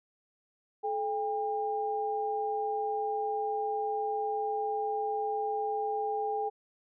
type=tone pair together; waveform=sine; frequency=431.1 / 803 Hz; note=A4 / G5; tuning=-35 / +41 cents; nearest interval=major seventh; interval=1076 cents; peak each=-33 / -31 dBFS; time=0.83-6.5 s; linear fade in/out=20 ms; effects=none